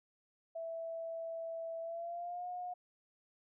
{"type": "tone with pitch glide", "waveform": "sine", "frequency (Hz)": [659.3, 719], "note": ["E5", "F#5"], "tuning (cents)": [0, -50], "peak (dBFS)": -39, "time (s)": [0.55, 2.74], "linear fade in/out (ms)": 10, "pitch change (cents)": 150, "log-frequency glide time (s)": [1.81, 2.47], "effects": []}